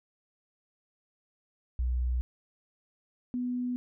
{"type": "tone pair in turn", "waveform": "sine", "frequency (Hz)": [61.74, 247.4], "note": ["B1", "B3"], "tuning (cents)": [0, 3], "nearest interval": "2 octaves", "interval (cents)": 2403, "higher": "second", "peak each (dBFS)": [-26, -29], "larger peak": "first", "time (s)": [[1.79, 2.21], [3.34, 3.76]], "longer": "neither", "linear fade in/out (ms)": 0, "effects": []}